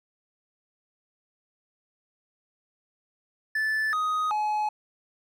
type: tone with pitch steps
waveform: triangle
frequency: 1749 / 1250 / 848 Hz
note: A6 / D#6 / G#5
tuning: -11 / +8 / +36 cents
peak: -22 dBFS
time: 3.55-4.69 s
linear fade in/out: 5 ms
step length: 380 ms
effects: none